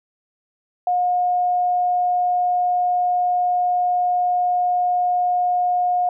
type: tone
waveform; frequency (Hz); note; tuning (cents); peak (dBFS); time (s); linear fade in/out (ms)
sine; 718; F5; +48; -16; 0.87-6.09; 2
effects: none